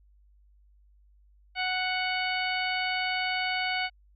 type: harmonic tone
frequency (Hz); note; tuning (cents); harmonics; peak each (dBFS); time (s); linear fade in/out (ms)
740; F#5; 0; 1 / 2 / 3 / 4 / 5 / 6; -32 / -34 / -31 / -35 / -42 / -38; 1.55-3.9; 50
effects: added 50 Hz sine -57 dBFS peak until 4.15 s